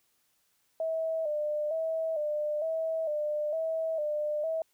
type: tone with vibrato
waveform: sine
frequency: 622.3 Hz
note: D#5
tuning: in tune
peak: -28 dBFS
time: 0.8-4.62 s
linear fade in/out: 2 ms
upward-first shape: square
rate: 1.1 Hz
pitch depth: 65 cents each way
effects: white hiss -72 dBFS RMS until 4.73 s